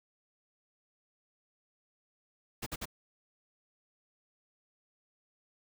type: noise bursts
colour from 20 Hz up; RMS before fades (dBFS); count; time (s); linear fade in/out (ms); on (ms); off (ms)
pink; -38; 3; 2.62-2.856; 10; 44; 52
effects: none